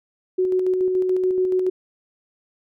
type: tone with tremolo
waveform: sine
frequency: 370 Hz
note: F#4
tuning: in tune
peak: -16 dBFS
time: 0.38-1.7 s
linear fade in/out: 10 ms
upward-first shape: square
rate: 7 Hz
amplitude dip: 30%
effects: none